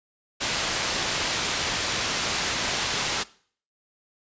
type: low-pass noise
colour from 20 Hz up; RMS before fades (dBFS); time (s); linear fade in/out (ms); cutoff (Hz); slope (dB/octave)
white; -27; 0.4-3.24; 20; 5600; 12
effects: noise-tail reverb RT60 0.5 s tail -20 dB re dry + resampled to 16000 Hz